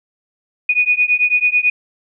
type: beating tone pair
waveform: sine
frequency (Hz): 2467 / 2476.1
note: D#7 / D#7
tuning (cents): -15 / -9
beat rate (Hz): 9.1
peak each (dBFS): -15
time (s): 0.69-1.7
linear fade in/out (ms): 5
effects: none